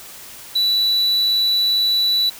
triangle tone, 3951 Hz, B7, in tune, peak -13 dBFS, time 0.55-2.3 s, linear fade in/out 10 ms, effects white hiss -38 dBFS RMS until 2.39 s

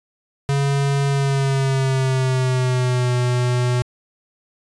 square tone with pitch glide, 139.7 to 123.74 Hz, C#3 to B2, +14 to +4 cents, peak -17 dBFS, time 0.49-3.82 s, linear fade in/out 0 ms, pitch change -210 cents, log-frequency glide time 1.08-3.13 s, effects resampled to 22050 Hz

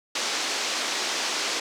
white band-pass noise, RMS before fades -28 dBFS, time 0.15-1.6 s, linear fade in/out 5 ms, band 260 to 6300 Hz, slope 24 dB/octave, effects none

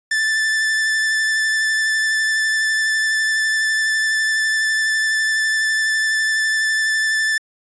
45% pulse tone with vibrato, 1760 Hz, A6, in tune, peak -16 dBFS, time 0.11-7.38 s, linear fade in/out 5 ms, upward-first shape sine, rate 12 Hz, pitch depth 15 cents each way, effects resampled to 22050 Hz

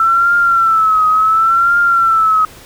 sine tone with vibrato, 1329 Hz, E6, 14 cents sharp, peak -8 dBFS, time 0-2.45 s, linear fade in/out 2 ms, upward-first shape triangle, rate 0.7 Hz, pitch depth 98 cents each way, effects pink hiss -38 dBFS RMS until 2.65 s

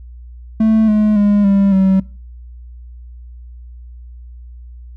triangle tone with pitch steps, 220 / 212.4 / 205 / 197.93 / 191.08 Hz, A3 / G#3 / G#3 / G3 / G3, 0 / +39 / -22 / +17 / -44 cents, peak -7 dBFS, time 0.6-2 s, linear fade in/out 5 ms, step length 280 ms, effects noise-tail reverb RT60 0.4 s tail -23 dB re dry + added 60 Hz sine -32 dBFS peak until 4.96 s

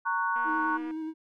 sine chord, F# major, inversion first, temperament just, 925 / 1110 / 1480 Hz, A#5 / C#6 / F#6, -14 / +2 / 0 cents, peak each -30 dBFS, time 0.05-0.78 s, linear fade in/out 20 ms
click train, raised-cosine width 0.5 ms, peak -33 dBFS, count 133, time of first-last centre 0.36-0.91 s, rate 240 Hz
triangle tone with vibrato, 316.4 Hz, D#4, 29 cents sharp, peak -30 dBFS, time 0.44-1.14 s, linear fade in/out 50 ms, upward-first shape square, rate 9.5 Hz, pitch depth 16 cents each way
effects none

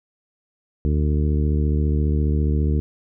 harmonic tone, 74.7 Hz, D2, 30 cents sharp, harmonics 1 / 2 / 3 / 4 / 5 / 6, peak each -18 / -24 / -28 / -30 / -32 / -34 dBFS, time 0.85-2.8 s, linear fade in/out 0 ms, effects none

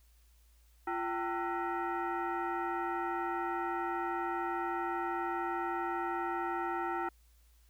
sine tone with frequency modulation, 215.5 Hz, A3, 36 cents flat, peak -32 dBFS, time 0.87-7.09 s, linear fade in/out 5 ms, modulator 561 Hz, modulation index 2.4, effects added 57 Hz sine -61 dBFS peak until 7.69 s + white hiss -71 dBFS RMS until 7.69 s

